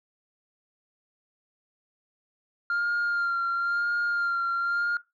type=tone with vibrato; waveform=sine; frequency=1396.9 Hz; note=F6; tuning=in tune; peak=-22 dBFS; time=2.7-4.97 s; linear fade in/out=2 ms; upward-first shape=sine; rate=0.98 Hz; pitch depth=25 cents each way; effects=noise-tail reverb RT60 0.2 s tail -18 dB re dry + tanh soft clip ceiling -22 dBFS